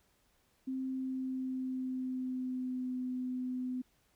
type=tone with pitch glide; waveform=sine; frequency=262.1 to 253.3 Hz; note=C4 to B3; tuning=+3 to +44 cents; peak=-34 dBFS; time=0.67-3.82 s; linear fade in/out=10 ms; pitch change=-59 cents; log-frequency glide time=0.84-2.98 s; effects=pink hiss -72 dBFS RMS until 4.15 s